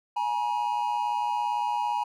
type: tone pair together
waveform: triangle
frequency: 838 / 955.7 Hz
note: G#5 / A#5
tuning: +15 / +43 cents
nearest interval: major second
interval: 228 cents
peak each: -26 dBFS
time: 0.16-2.04 s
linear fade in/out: 10 ms
effects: none